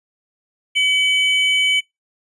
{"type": "tone pair together", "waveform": "triangle", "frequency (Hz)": [2280, 3016], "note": ["C#7", "F#7"], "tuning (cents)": [48, 32], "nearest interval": "perfect fourth", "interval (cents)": 484, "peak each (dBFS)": -15, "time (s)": [0.75, 1.81], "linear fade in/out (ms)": 20, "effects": ["noise-tail reverb RT60 0.2 s tail -25 dB re dry", "resampled to 24000 Hz"]}